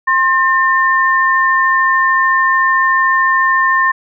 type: tone pair together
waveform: sine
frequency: 1061 / 1803.4 Hz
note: C6 / A6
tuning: +24 / +42 cents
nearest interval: major sixth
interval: 918 cents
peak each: -12 dBFS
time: 0.07-3.92 s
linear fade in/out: 10 ms
effects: none